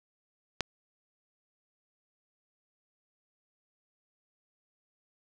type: click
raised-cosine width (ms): 0.2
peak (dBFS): -11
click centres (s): 0.607
effects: none